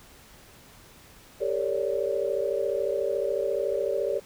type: tone cluster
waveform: sine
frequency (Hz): 396.8 / 454.5 / 550 / 584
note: G4 / A#4 / C#5 / D5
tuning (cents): +21 / -44 / -14 / -10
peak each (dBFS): -30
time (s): 1.4-4.2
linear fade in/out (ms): 20
effects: pink hiss -52 dBFS RMS until 4.25 s